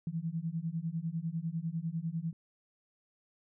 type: beating tone pair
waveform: sine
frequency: 159.5 / 169.5 Hz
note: D#3 / E3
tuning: +43 / +49 cents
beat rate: 10 Hz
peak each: -36 / -36 dBFS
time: 0.07-2.33 s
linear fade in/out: 2 ms
effects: none